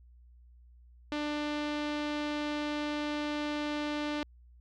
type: tone with low-pass filter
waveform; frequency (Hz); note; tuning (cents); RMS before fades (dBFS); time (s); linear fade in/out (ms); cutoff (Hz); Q
sawtooth; 296.8; D4; +18; -34; 1.12-4.23; 0; 3800; 1.4
effects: added 60 Hz sine -54 dBFS peak until 4.6 s